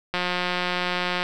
click train, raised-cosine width 0.3 ms, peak -9 dBFS, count 196, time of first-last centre 0.14-1.229 s, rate 179 Hz, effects none

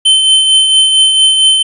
square tone with tremolo, 3079 Hz, G7, 32 cents flat, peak -4 dBFS, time 0.05-1.63 s, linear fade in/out 10 ms, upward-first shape triangle, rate 4.4 Hz, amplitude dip 45%, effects resampled to 24000 Hz

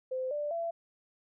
sine tone with pitch steps, 516 / 589.3 / 673 Hz, C5 / D5 / E5, -24 / +6 / +36 cents, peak -31 dBFS, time 0.11-0.71 s, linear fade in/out 10 ms, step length 200 ms, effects none

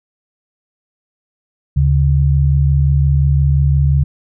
sine tone pair together, 74.26 / 140 Hz, D2 / C#3, +20 / +18 cents, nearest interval major seventh, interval 1098 cents, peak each -12 dBFS, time 1.76-4.04 s, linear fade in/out 10 ms, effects none

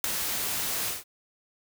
white noise with ADSR envelope, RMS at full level -21 dBFS, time 0.04-1.04 s, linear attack 4 ms, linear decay 3 ms, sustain -9 dB, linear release 160 ms, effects none

